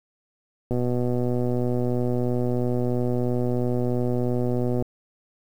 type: click train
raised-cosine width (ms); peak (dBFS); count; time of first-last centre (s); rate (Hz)
2; -13; 507; 0.71-4.824; 123
effects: 8-bit